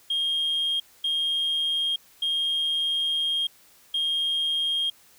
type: tone bursts at uneven times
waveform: sine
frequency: 3231 Hz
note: G#7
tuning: 48 cents flat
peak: -21 dBFS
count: 4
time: 0.1-0.8 / 1.04-1.96 / 2.22-3.47 / 3.94-4.9 s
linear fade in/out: 5 ms
effects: tanh soft clip ceiling -20 dBFS + white hiss -56 dBFS RMS until 5.18 s